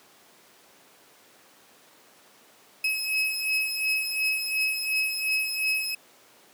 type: beating tone pair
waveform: 35% pulse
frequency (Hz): 2562 / 2564.8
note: E7 / E7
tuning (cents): -50 / -48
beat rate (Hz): 2.8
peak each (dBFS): -28 / -25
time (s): 2.84-5.95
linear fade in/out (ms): 5
effects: pink hiss -55 dBFS RMS until 6.53 s + high-pass 300 Hz 12 dB/octave